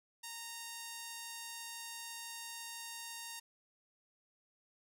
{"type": "tone", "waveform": "5% pulse", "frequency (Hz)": 926, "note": "A#5", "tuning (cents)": -12, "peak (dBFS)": -32, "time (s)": [0.23, 3.4], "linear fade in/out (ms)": 10, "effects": []}